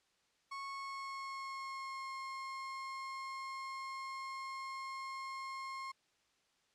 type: tone with pitch glide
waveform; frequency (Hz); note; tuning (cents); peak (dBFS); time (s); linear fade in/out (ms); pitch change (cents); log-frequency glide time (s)
35% pulse; 1100 to 1070.5; C#6 to C6; -14 to +39; -40; 0.51-5.92; 10; -47; 0.67-2.13
effects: white hiss -75 dBFS RMS until 6.74 s + low-pass 6000 Hz 12 dB/octave